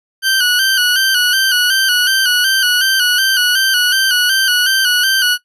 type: tone with vibrato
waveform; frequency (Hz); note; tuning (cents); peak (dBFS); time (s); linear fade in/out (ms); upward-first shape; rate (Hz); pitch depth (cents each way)
20% pulse; 1513; F#6; +38; -6; 0.22-5.38; 50; square; 2.7; 53
effects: noise-tail reverb RT60 0.1 s tail -17 dB re dry + resampled to 32000 Hz